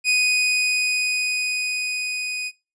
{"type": "tone with level ramp", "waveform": "sawtooth", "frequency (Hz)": 2489, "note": "D#7", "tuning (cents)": 0, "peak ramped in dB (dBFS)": [-12, -22], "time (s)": [0.04, 2.52], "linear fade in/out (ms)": 50, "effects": ["noise-tail reverb RT60 0.3 s tail -24 dB re dry", "resampled to 22050 Hz"]}